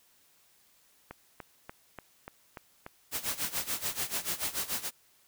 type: click train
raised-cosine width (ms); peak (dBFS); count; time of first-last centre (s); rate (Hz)
0.5; -26; 9; 1.11-3.449; 3.42
type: noise with tremolo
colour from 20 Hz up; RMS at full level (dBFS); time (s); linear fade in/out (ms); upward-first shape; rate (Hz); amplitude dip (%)
white; -31; 3.11-4.91; 50; sine; 6.9; 85
effects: white hiss -65 dBFS RMS until 5.27 s